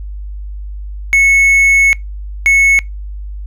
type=tone bursts at uneven times; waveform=triangle; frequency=2200 Hz; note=C#7; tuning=14 cents flat; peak=-4 dBFS; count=2; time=1.13-1.93 / 2.46-2.79 s; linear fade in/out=0 ms; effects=noise-tail reverb RT60 0.2 s tail -25 dB re dry + added 50 Hz sine -22 dBFS peak until 3.46 s